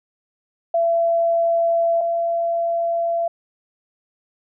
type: tone pair in turn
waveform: sine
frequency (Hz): 673 / 676.9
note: E5 / E5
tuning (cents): +36 / +46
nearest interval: unison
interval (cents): 10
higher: second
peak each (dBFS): -15 / -18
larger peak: first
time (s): 0.74-2.01 / 2.01-3.28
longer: neither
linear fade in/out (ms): 5
effects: none